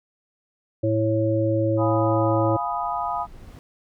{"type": "harmonic tone", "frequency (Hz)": 110, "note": "A2", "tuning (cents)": 0, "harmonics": [1, 3, 5], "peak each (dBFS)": [-23, -23, -23], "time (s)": [0.83, 2.57], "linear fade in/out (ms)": 10}
{"type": "noise with exponential growth", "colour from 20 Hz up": "brown", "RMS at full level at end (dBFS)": -39, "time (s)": [1.33, 3.59], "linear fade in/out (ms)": 0, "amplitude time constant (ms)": 490}
{"type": "chord", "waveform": "sine", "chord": "F half-diminished seventh", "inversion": "none", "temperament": "equal", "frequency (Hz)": [698.5, 830.6, 987.8, 1244.5], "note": ["F5", "Ab5", "Cb6", "Eb6"], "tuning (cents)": [0, 0, 0, 0], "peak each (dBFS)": -29, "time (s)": [1.77, 3.27], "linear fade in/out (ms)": 50}
{"effects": []}